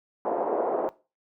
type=band-pass noise; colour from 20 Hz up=pink; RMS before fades=-27 dBFS; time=0.25-0.89 s; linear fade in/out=0 ms; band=380 to 810 Hz; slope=24 dB/octave; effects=noise-tail reverb RT60 0.3 s tail -19 dB re dry